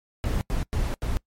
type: noise bursts at uneven times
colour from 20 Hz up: brown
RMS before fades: -25 dBFS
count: 4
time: 0.24-0.41 / 0.5-0.63 / 0.73-0.94 / 1.02-1.17 s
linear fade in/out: 0 ms
effects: noise-tail reverb RT60 0.1 s tail -23 dB re dry + MP3 64 kbps